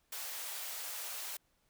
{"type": "high-pass noise", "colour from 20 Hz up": "white", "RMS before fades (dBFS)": -42, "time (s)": [0.12, 1.37], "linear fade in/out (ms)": 5, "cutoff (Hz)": 520, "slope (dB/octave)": 24, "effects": ["pink hiss -75 dBFS RMS until 1.69 s"]}